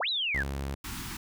sine linear two-way sweep, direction up then down, 381.5 to 4077 to 1505 Hz, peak -27 dBFS, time 0-0.43 s, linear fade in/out 5 ms, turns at 0.09 s
sawtooth tone, 68.8 Hz, C#2, 12 cents flat, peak -28 dBFS, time 0.34-0.75 s, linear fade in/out 10 ms
pink band-stop noise, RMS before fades -38 dBFS, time 0.84-1.17 s, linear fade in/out 5 ms, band 350 to 860 Hz, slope 48 dB/octave
effects none

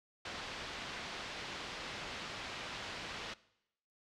white low-pass noise, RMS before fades -44 dBFS, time 0.25-3.34 s, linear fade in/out 5 ms, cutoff 3700 Hz, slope 12 dB/octave, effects noise-tail reverb RT60 0.8 s tail -20 dB re dry + low-pass 6000 Hz 12 dB/octave

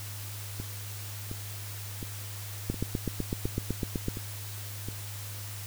two click trains, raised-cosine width 3 ms, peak -24 / -16 dBFS, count 7 / 12, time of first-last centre 0.6-4.886 / 2.7-4.084 s, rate 1.4 / 7.95 Hz, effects added 102 Hz sine -39 dBFS peak until 5.66 s + white hiss -43 dBFS RMS until 5.66 s

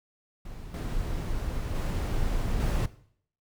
brown noise with level steps, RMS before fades -40 / -31 / -28 / -25 dBFS, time 0.45-2.86 s, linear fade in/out 5 ms, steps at 0.74 / 1.75 / 2.6 s, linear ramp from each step 2 ms, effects noise-tail reverb RT60 0.6 s tail -17 dB re dry

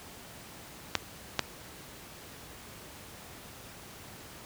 clicks, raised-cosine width 0.2 ms, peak -7 dBFS, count 2, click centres 0.953 / 1.393 s, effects pink hiss -48 dBFS RMS until 4.45 s + high-pass 60 Hz 12 dB/octave

